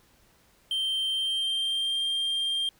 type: tone with pitch glide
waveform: triangle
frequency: 3136 to 3189 Hz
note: G7 to G7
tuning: 0 to +29 cents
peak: -24 dBFS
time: 0.71-2.69 s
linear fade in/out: 2 ms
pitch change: +29 cents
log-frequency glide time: 1.1-2.03 s
effects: pink hiss -62 dBFS RMS until 2.79 s